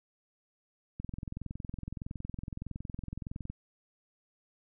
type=click train; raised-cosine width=5 ms; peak=-26 dBFS; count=55; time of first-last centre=1-3.5 s; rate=21.6 Hz; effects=none